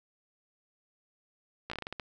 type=slowing click train; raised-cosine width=0.3 ms; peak=-21 dBFS; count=9; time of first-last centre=1.7-1.998 s; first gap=15 ms; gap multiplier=1.25; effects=none